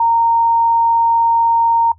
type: tone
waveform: sine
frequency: 924 Hz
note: A#5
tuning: 16 cents flat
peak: -10 dBFS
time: 0-1.92 s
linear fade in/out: 5 ms
effects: noise-tail reverb RT60 0.1 s tail -20 dB re dry + added 82 Hz sine -44 dBFS peak until 1.98 s